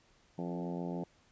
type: harmonic tone with a mistuned harmonic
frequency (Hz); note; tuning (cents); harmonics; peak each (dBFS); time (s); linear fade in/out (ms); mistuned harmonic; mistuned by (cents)
87; F2; -6; 2 / 3 / 4 / 5 / 6 / 7 / 8 / 9 / 10; -38 / -42 / -44 / -46 / -48 / -49 / -50 / -51 / -52; 0.38-1.04; 5; 3; +15
effects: pink hiss -67 dBFS RMS until 1.31 s + resampled to 16000 Hz